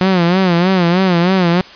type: tone with vibrato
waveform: sawtooth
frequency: 180 Hz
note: F#3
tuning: 47 cents flat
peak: -6 dBFS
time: 0.01-1.61 s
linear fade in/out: 0 ms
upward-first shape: sine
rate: 3.2 Hz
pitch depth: 110 cents each way
effects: white hiss -36 dBFS RMS until 1.75 s + resampled to 11025 Hz